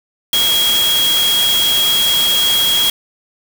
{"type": "tone in noise", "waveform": "sine", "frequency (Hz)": 3291, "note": "G#7", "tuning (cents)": -16, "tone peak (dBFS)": -12, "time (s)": [0.33, 2.9], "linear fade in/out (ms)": 2, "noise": "white", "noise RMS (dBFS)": -19, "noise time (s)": [0.33, 2.9], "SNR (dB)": 4, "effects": []}